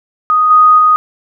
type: tone with level steps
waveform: sine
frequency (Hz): 1244.5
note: D#6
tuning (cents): 0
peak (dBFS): -7 / -3 / -5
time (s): 0.3-0.96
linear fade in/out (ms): 0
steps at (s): 0.5 / 0.78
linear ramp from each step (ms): 10
effects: none